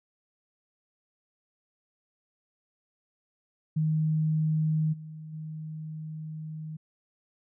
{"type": "tone with level steps", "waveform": "sine", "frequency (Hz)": 156.2, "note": "D#3", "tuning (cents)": 7, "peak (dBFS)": [-23, -39, -35], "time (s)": [3.76, 6.77], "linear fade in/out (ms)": 10, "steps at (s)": [4.92, 5.32], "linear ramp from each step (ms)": 20, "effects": []}